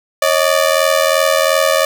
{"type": "ring-modulated tone", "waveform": "sawtooth", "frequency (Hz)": 589, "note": "D5", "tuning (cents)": 5, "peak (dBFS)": -4, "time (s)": [0.22, 1.85], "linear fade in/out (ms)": 0, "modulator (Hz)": 41.4, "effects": []}